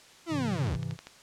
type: linear sweep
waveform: 40% pulse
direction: down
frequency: 348.1 to 42 Hz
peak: -28 dBFS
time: 0.26-0.78 s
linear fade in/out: 50 ms
type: chord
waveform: triangle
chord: Ab augmented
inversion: none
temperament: equal with one note detuned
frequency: 103.83 / 133.56 / 164.81 Hz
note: Ab2 / C3 / E3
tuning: 0 / +36 / 0 cents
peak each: -36 / -33 / -34 dBFS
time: 0.29-0.97 s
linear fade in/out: 50 ms
type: click train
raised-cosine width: 0.2 ms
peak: -25 dBFS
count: 6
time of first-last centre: 0.67-1.07 s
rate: 12.5 Hz
effects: white hiss -54 dBFS RMS until 1.22 s + low-pass 7000 Hz 12 dB/octave